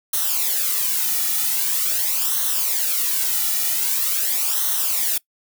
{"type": "noise with flanger", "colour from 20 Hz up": "blue", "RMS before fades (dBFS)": -21, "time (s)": [0.13, 5.18], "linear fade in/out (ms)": 5, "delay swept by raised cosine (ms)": [0.41, 1.91], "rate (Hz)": 0.44, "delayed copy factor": -0.7, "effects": ["noise-tail reverb RT60 0.1 s tail -22 dB re dry"]}